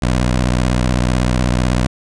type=tone with vibrato; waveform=15% pulse; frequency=61.74 Hz; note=B1; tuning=in tune; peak=-7 dBFS; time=0.02-1.87 s; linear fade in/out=5 ms; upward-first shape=sine; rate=16 Hz; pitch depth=170 cents each way; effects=resampled to 22050 Hz